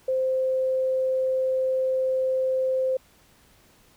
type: tone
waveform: sine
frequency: 521 Hz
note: C5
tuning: 7 cents flat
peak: -21 dBFS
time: 0.08-2.97 s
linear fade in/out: 5 ms
effects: pink hiss -58 dBFS RMS until 3.96 s

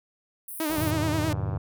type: high-pass noise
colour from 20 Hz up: pink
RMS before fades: -38 dBFS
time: 0.48-0.91 s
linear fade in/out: 5 ms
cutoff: 9000 Hz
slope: 96 dB/octave
type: tone with vibrato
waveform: sawtooth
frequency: 311.1 Hz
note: D#4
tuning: in tune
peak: -22 dBFS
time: 0.6-1.33 s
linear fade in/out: 2 ms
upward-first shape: sine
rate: 9.4 Hz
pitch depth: 73 cents each way
type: click train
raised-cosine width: 1 ms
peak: -24 dBFS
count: 85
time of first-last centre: 0.7-1.571 s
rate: 96.4 Hz
type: chord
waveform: triangle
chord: E major seventh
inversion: none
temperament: equal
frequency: 82.41 / 103.83 / 123.47 / 155.56 Hz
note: E2 / G#2 / B2 / D#3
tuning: 0 / 0 / 0 / 0 cents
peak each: -31 / -28 / -31 / -32 dBFS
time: 0.78-1.58 s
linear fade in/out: 5 ms
effects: none

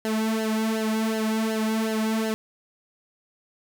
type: tone with flanger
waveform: sawtooth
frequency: 220 Hz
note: A3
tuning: in tune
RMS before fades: -25 dBFS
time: 0.05-2.34 s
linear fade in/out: 0 ms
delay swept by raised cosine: 0.83 to 2.93 ms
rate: 2.7 Hz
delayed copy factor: -0.85
effects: none

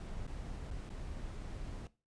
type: noise with dropouts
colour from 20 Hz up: brown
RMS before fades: -43 dBFS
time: 0-1.87 s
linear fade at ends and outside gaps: 1 ms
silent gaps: 0.267-0.276 / 0.705-0.711 / 0.892-0.902 s
effects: noise-tail reverb RT60 0.3 s tail -18 dB re dry + resampled to 22050 Hz

